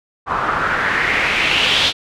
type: noise with low-pass filter sweep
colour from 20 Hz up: white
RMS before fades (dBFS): -17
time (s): 0.26-1.93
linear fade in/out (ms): 50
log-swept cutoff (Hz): 1100 to 3600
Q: 3.3
effects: none